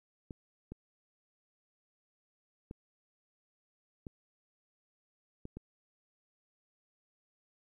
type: clicks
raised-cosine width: 3 ms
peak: -30 dBFS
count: 6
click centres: 0.308 / 0.72 / 2.711 / 4.068 / 5.454 / 5.57 s
effects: 12-bit